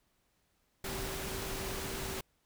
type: tone in noise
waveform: sine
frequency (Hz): 385.1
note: G4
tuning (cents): -31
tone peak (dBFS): -44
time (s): 0.84-2.21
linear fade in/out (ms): 5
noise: pink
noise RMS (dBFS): -39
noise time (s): 0.84-2.21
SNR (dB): -8
effects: pink hiss -75 dBFS RMS until 2.45 s